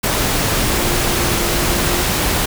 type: tone in noise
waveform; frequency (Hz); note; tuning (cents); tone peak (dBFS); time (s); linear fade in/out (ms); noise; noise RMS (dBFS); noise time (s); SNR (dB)
sine; 349.2; F4; 0; -25; 0.66-2.02; 10; pink; -17; 0.03-2.46; -11
effects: none